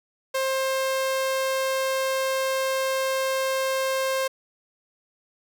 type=tone; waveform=sawtooth; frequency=530 Hz; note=C5; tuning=22 cents sharp; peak=-19 dBFS; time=0.34-4.28 s; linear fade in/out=10 ms; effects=none